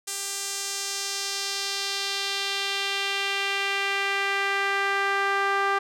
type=tone with band-pass filter sweep; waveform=sawtooth; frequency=395.6 Hz; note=G4; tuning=16 cents sharp; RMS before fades=-27 dBFS; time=0.07-5.79 s; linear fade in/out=10 ms; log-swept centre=8000 to 1300 Hz; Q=1.6; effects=none